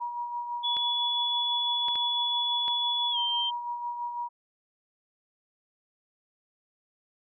sine tone with tremolo, 958 Hz, A#5, 47 cents sharp, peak -29 dBFS, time 0-4.29 s, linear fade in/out 20 ms, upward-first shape sine, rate 6 Hz, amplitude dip 45%
sine tone with pitch glide, 3413 to 3148 Hz, G#7 to G7, +47 to +7 cents, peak -26 dBFS, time 0.63-3.51 s, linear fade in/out 20 ms, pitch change -140 cents, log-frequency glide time 3.11-3.18 s
clicks, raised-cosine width 0.3 ms, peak -24 dBFS, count 4, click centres 0.768 / 1.884 / 1.956 / 2.681 s
effects none

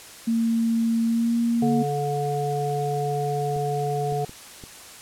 sine tone with pitch glide, 228.8 to 233.7 Hz, A#3 to A#3, -32 to +5 cents, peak -19 dBFS, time 0.27-1.83 s, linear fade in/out 10 ms, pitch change +37 cents, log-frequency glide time 1.05-1.35 s
harmonic tone, 144.4 Hz, D3, 29 cents flat, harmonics 1 / 3 / 5, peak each -27 / -27 / -27 dBFS, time 1.62-4.25 s, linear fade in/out 5 ms
clicks, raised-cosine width 3 ms, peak -27 dBFS, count 4, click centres 3.563 / 4.123 / 4.294 / 4.638 s
effects white hiss -43 dBFS RMS until 5.01 s + low-pass 11000 Hz 12 dB/octave

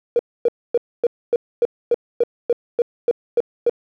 triangle tone bursts, 475.9 Hz, A#4, 36 cents sharp, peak -8 dBFS, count 13, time 0.16-3.696 s, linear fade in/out 2 ms, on 32 ms, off 260 ms, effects tanh soft clip ceiling -10 dBFS

